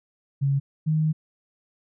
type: tone pair in turn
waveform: sine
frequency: 138.59 / 155.98 Hz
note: C#3 / D#3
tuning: 0 / +5 cents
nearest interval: major second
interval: 205 cents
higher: second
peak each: -19 dBFS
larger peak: neither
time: 0.41-0.6 / 0.86-1.13 s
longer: second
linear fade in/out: 20 ms
effects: none